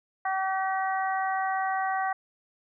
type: harmonic tone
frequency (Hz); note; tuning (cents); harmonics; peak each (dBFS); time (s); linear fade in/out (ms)
382.1; G4; -44; 2 / 3 / 4 / 5; -27 / -33 / -35 / -35; 0.25-2.13; 5
effects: none